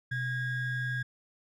triangle ring-modulated tone, 880 Hz, A5, in tune, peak -25 dBFS, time 0.11-1.03 s, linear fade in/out 10 ms, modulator 754 Hz, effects none

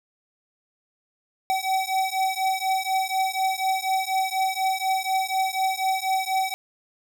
square beating tone pair, 760 / 764.1 Hz, F#5 / G5, +46 / -44 cents, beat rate 4.1 Hz, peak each -26 dBFS, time 1.5-6.54 s, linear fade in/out 0 ms, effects none

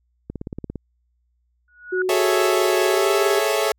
click train, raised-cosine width 3 ms, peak -17 dBFS, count 9, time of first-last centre 0.3-0.757 s, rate 17.5 Hz
sine tone with exponential growth, 1459 Hz, F#6, 25 cents flat, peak -19 dBFS, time 1.68-2.02 s, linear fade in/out 2 ms, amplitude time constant 72 ms
sine tone with pitch glide, 370 to 396.6 Hz, F#4 to G4, 0 to +20 cents, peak -20 dBFS, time 1.92-3.4 s, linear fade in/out 10 ms, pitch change +120 cents, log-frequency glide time 2.8-3.17 s
sawtooth chord, A major seventh, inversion third, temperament equal, 415.3 / 440 / 554.4 / 659.3 Hz, G#4 / A4 / C#5 / E5, 0 / 0 / 0 / 0 cents, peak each -20 dBFS, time 2.09-3.72 s, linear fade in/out 2 ms
effects added 60 Hz sine -64 dBFS peak until 3.78 s

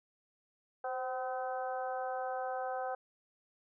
harmonic tone with a mistuned harmonic, 254.7 Hz, C4, 46 cents flat, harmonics 2 / 3 / 4 / 5 / 6, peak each -39 / -37 / -48 / -46 / -47 dBFS, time 0.84-2.95 s, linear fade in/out 5 ms, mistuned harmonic 2, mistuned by +35 cents, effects none

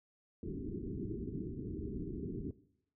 white low-pass noise, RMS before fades -41 dBFS, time 0.43-2.51 s, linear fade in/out 2 ms, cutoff 410 Hz, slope 96 dB/octave, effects noise-tail reverb RT60 0.7 s tail -18 dB re dry

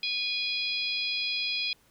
harmonic tone with a mistuned harmonic, 821 Hz, G#5, 20 cents flat, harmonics 3 / 4 / 5 / 6, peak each -32 / -33 / -34 / -35 dBFS, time 0.03-1.73 s, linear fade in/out 2 ms, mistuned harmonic 4, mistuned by +28 cents, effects pink hiss -63 dBFS RMS until 1.9 s

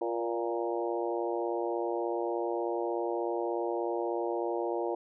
harmonic tone with a mistuned harmonic, 116.54 Hz, A#2, in tune, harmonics 3 / 4 / 5 / 6 / 7 / 8, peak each -33 / -35 / -37 / -39 / -40 / -41 dBFS, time 0.01-4.95 s, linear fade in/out 5 ms, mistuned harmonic 4, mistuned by +25 cents, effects none

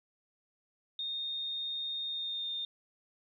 sine tone with pitch glide, 3679 to 3637 Hz, A#7 to A#7, -24 to -43 cents, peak -34 dBFS, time 0.99-2.65 s, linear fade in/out 2 ms, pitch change -19 cents, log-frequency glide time 2.06-2.51 s, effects 12-bit

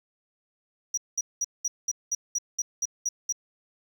triangle tone bursts, 5800 Hz, F#8, 35 cents flat, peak -23 dBFS, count 11, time 0.94-3.325 s, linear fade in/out 5 ms, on 35 ms, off 200 ms, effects none

